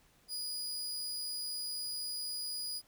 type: tone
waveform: sawtooth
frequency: 4912 Hz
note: D#8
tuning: 23 cents flat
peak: -34 dBFS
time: 0.28-2.82 s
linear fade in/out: 50 ms
effects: pink hiss -67 dBFS RMS until 2.87 s